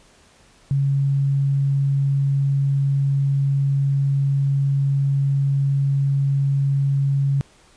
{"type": "tone", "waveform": "sine", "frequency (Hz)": 138.6, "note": "C#3", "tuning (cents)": 0, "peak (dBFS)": -16, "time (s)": [0.71, 7.41], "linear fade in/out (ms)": 0, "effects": ["pink hiss -53 dBFS RMS until 7.76 s", "resampled to 22050 Hz"]}